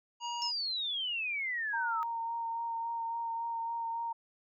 harmonic tone, 951 Hz, A#5, 34 cents sharp, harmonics 1 / 3 / 5 / 7, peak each -36 / -41 / -48 / -47 dBFS, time 0.2-0.52 s, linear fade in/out 50 ms
sine exponential sweep, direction down, 5360 to 1250 Hz, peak -32 dBFS, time 0.42-2.03 s, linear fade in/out 0 ms
sine tone with vibrato, 923 Hz, A#5, 17 cents flat, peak -33 dBFS, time 1.73-4.13 s, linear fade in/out 10 ms, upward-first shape sine, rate 3.6 Hz, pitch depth 15 cents each way
effects none

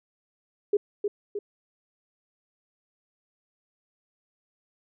sine tone with echo, 410 Hz, G#4, 22 cents flat, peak -18 dBFS, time 0.73-0.77 s, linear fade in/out 5 ms, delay 310 ms, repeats 2, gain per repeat -5 dB, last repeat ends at 1.39 s, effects none

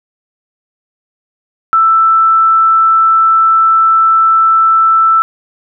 sine tone, 1325 Hz, E6, 9 cents sharp, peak -5 dBFS, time 1.73-5.22 s, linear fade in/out 0 ms, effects none

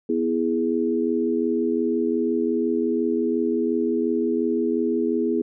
sine chord, E major, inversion second, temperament equal, 246.9 / 329.6 / 415.3 Hz, B3 / E4 / G#4, 0 / 0 / 0 cents, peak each -24 dBFS, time 0.09-5.42 s, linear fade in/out 5 ms, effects none

